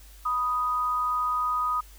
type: tone pair together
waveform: sine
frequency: 987.8 / 1244.6 Hz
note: B5 / D#6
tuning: 0 / 0 cents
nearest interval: major third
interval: 400 cents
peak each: -32 / -24 dBFS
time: 0.25-1.81 s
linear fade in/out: 10 ms
effects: added 50 Hz sine -47 dBFS peak until 1.98 s + white hiss -54 dBFS RMS until 1.98 s